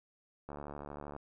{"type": "click train", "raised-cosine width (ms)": 1, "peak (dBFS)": -30, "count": 50, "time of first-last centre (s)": [0.49, 1.164], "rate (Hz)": 72.7, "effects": []}